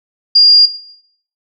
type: tone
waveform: sine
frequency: 4815 Hz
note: D8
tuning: 42 cents sharp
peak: -3 dBFS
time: 0.35-0.66 s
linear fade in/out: 10 ms
effects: noise-tail reverb RT60 0.7 s tail -19 dB re dry